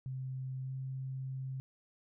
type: tone with pitch glide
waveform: sine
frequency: 130.81 to 132.18 Hz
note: C3 to C3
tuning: 0 to +18 cents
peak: -37 dBFS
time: 0.06-1.6 s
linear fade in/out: 0 ms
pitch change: +18 cents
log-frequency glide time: 0.62-0.72 s
effects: none